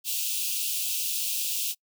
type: high-pass noise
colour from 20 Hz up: white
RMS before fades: -29 dBFS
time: 0.04-1.75 s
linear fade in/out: 50 ms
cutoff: 2500 Hz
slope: 96 dB/octave
effects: noise-tail reverb RT60 0.1 s tail -26 dB re dry